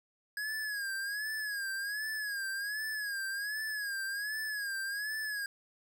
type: tone with vibrato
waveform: square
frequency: 1659 Hz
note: G#6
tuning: 2 cents flat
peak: -35 dBFS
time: 0.37-5.46 s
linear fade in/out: 2 ms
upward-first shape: sine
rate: 1.3 Hz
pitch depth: 93 cents each way
effects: none